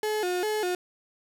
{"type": "tone with vibrato", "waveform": "35% pulse", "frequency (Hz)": 392, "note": "G4", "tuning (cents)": 0, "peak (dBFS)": -24, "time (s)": [0.03, 0.75], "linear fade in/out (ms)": 2, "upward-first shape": "square", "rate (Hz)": 2.5, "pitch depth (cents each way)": 150, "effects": ["10-bit"]}